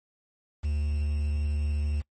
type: tone with quantisation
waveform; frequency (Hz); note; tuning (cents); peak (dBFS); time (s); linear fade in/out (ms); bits
triangle; 74; D2; +14; -23; 0.63-2.02; 20; 8
effects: noise-tail reverb RT60 0.1 s tail -24 dB re dry + MP3 32 kbps